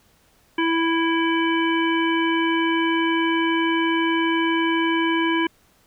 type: harmonic tone with a mistuned harmonic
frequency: 329.6 Hz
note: E4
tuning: in tune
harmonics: 1 / 3 / 5 / 7 / 9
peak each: -20 / -25 / -27 / -28 / -30 dBFS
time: 0.58-5.47 s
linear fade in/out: 5 ms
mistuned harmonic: 9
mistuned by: +21 cents
effects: pink hiss -59 dBFS RMS until 5.86 s